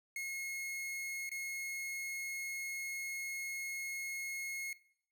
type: tone with dropouts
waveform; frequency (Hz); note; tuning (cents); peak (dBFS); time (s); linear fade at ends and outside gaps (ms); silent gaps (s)
45% pulse; 2163; C#7; -43; -38; 0.16-4.73; 2; 1.293-1.315
effects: noise-tail reverb RT60 0.6 s tail -18 dB re dry